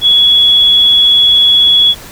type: tone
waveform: sine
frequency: 3371 Hz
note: G#7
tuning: 25 cents sharp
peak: -4 dBFS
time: 0.01-1.95 s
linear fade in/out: 50 ms
effects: pink hiss -31 dBFS RMS until 2.11 s